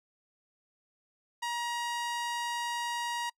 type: tone with low-pass filter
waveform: sawtooth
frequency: 950 Hz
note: A#5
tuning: 33 cents sharp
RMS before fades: -34 dBFS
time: 1.42-3.3 s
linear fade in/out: 10 ms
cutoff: 10000 Hz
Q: 0.64
effects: noise-tail reverb RT60 0.1 s tail -26 dB re dry